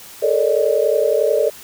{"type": "tone cluster", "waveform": "sine", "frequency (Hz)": [428.7, 459.8, 568, 611], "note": ["A4", "A#4", "C#5", "D#5"], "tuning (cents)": [-45, -24, 42, -32], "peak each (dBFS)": -19, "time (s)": [0.22, 1.5], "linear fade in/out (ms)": 10, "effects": ["white hiss -39 dBFS RMS until 1.63 s"]}